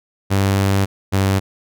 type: tone pair in turn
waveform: sawtooth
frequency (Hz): 98 / 97.04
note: G2 / G2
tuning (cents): 0 / -17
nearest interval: unison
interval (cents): 17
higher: first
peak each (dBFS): -10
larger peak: neither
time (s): 0.3-0.86 / 1.12-1.4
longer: first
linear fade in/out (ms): 20
effects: none